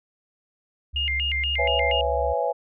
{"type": "tone with pitch glide", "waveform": "sine", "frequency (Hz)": [69.3, 68.03], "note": ["C#2", "C#2"], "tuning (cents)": [0, -32], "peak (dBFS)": -28, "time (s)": [0.93, 2.34], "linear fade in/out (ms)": 20, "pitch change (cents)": -32, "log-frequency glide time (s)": [1.09, 1.98]}
{"type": "tone with vibrato", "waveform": "sine", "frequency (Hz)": 2445, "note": "D#7", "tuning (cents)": -31, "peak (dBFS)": -23, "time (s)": [0.96, 2.01], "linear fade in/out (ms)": 2, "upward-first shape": "square", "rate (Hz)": 4.2, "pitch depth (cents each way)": 260}
{"type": "chord", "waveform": "sine", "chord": "C# minor seventh", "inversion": "third", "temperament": "just", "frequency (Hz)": [498.9, 554.4, 665.2, 831.5], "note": ["B4", "C#5", "E5", "G#5"], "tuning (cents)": [17, 0, 16, 2], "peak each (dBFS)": -27, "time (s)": [1.58, 2.53], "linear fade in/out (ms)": 20}
{"effects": []}